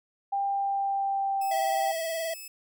sine tone with pitch glide, 795 to 782.2 Hz, G5 to G5, +24 to -4 cents, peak -25 dBFS, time 0.32-1.92 s, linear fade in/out 10 ms, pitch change -28 cents, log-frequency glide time 0.47-1.57 s
5% pulse tone, 2600 Hz, E7, 24 cents flat, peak -31 dBFS, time 1.41-2.48 s, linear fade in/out 5 ms
square tone with vibrato, 654 Hz, E5, 14 cents flat, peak -30 dBFS, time 1.51-2.34 s, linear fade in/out 5 ms, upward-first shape sine, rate 19 Hz, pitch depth 35 cents each way
effects none

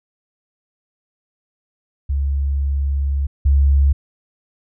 sine tone pair in turn, 69.6 / 69.6 Hz, C#2 / C#2, +8 / +8 cents, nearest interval unison, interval 0 cents, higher neither, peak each -16 / -10 dBFS, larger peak second, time 2.09-3.27 / 3.45-3.93 s, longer first, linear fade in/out 10 ms, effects none

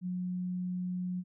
sine tone, 181 Hz, F#3, 38 cents flat, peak -32 dBFS, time 0.01-1.24 s, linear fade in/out 50 ms, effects none

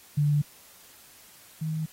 sine tone pair in turn, 146.83 / 157.4 Hz, D3 / D#3, 0 / +20 cents, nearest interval minor second, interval 120 cents, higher second, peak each -20 / -27 dBFS, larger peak first, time 0.17-0.42 / 1.61-1.86 s, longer neither, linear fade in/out 10 ms, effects white hiss -53 dBFS RMS until 1.92 s + AAC 48 kbps

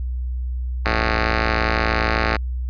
5% pulse ring-modulated tone, 112.2 Hz, A2, 34 cents sharp, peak -4 dBFS, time 0.85-2.37 s, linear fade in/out 10 ms, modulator 985 Hz, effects added 62 Hz sine -22 dBFS peak until 2.69 s + resampled to 11025 Hz

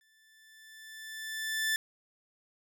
sawtooth tone with exponential growth, 1760 Hz, A6, in tune, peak -23 dBFS, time 0.01-1.76 s, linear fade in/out 1 ms, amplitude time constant 380 ms, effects none

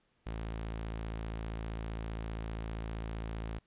sawtooth tone, 55.2 Hz, A1, 6 cents sharp, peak -33 dBFS, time 0.26-3.59 s, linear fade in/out 10 ms, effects pink hiss -74 dBFS RMS until 3.66 s + resampled to 8000 Hz

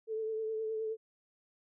sine tone with vibrato, 440 Hz, A4, in tune, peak -33 dBFS, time 0.07-0.97 s, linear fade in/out 50 ms, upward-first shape triangle, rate 9.6 Hz, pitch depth 31 cents each way, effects none

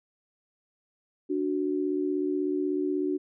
sine tone pair together, 293.7 / 370 Hz, D4 / F#4, 0 / 0 cents, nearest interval major third, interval 400 cents, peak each -28 dBFS, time 1.29-3.18 s, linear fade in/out 20 ms, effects none

